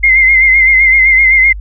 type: tone with vibrato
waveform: sine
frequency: 2093 Hz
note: C7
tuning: in tune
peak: -4 dBFS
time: 0.03-1.53 s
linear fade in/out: 10 ms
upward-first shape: sine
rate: 7.8 Hz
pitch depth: 45 cents each way
effects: added 50 Hz sine -21 dBFS peak until 1.6 s